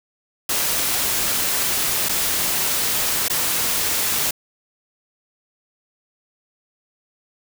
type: noise with dropouts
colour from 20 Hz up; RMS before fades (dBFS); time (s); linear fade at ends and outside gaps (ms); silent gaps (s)
white; -21; 0.49-4.31; 5; 2.087-2.092 / 3.283-3.298
effects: none